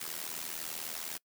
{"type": "noise with amplitude modulation", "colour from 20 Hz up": "white", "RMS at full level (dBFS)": -36, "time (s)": [0, 1.18], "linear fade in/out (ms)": 10, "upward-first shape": "sine", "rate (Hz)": 80, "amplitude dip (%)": 85, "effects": ["noise-tail reverb RT60 0.1 s tail -24 dB re dry", "high-pass 150 Hz 12 dB/octave"]}